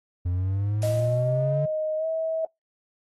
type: exponential sweep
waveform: triangle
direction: up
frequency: 87.31 to 146.83 Hz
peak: -21 dBFS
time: 0.25-1.66 s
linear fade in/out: 10 ms
type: noise with exponential decay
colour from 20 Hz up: white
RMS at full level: -37 dBFS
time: 0.82-1.56 s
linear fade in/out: 1 ms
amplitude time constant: 160 ms
type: tone with pitch glide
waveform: sine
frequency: 622.3 to 645 Hz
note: D#5 to E5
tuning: 0 to -38 cents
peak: -24 dBFS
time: 0.83-2.45 s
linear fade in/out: 2 ms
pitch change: +62 cents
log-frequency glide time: 1.97-2.06 s
effects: noise-tail reverb RT60 0.2 s tail -26 dB re dry + AAC 32 kbps